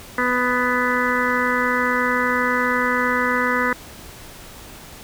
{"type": "harmonic tone", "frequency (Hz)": 248.4, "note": "B3", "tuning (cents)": 10, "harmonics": [1, 2, 4, 5, 6, 7, 8], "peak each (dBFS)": [-25, -25, -25, -25, -25, -25, -25], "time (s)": [0.18, 3.73], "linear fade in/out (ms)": 2, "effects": ["pink hiss -40 dBFS RMS until 5.03 s"]}